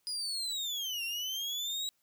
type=linear two-way sweep; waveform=35% pulse; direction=down then up; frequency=4978 to 2718 to 3874 Hz; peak=-32 dBFS; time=0.07-1.89 s; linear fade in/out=0 ms; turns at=1.04 s; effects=white hiss -75 dBFS RMS until 2.02 s